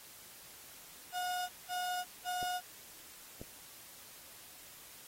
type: tone bursts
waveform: 35% pulse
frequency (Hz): 723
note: F#5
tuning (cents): -40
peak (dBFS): -33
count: 3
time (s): 1.12-2.61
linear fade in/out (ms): 50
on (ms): 370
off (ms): 190
type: clicks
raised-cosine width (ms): 2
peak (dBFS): -31 / -32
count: 2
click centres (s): 2.429 / 3.415
effects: white hiss -54 dBFS RMS until 5.07 s + AAC 48 kbps